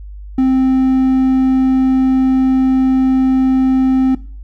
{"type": "tone", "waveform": "triangle", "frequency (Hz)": 261.6, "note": "C4", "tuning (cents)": 0, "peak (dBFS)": -7, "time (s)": [0.38, 4.15], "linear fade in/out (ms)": 5, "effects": ["noise-tail reverb RT60 0.4 s tail -19 dB re dry", "added 50 Hz sine -28 dBFS peak until 4.43 s"]}